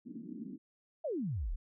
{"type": "band-pass noise", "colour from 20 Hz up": "pink", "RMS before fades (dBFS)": -45, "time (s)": [0.05, 0.58], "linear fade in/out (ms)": 20, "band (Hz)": [190, 310], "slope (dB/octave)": 48}
{"type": "exponential sweep", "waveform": "sine", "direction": "down", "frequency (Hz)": [687, 30.87], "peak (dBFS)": -33, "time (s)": [1.04, 1.56], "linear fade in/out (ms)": 10}
{"effects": []}